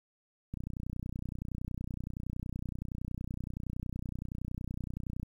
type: click train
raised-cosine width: 5 ms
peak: -25 dBFS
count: 145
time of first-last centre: 0.54-5.231 s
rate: 30.7 Hz
effects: 10-bit